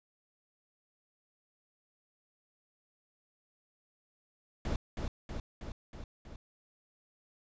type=noise with echo; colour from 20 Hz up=brown; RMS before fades=-33 dBFS; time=4.65-4.76 s; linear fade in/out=2 ms; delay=320 ms; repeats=5; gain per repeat=-3 dB; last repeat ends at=6.36 s; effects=resampled to 16000 Hz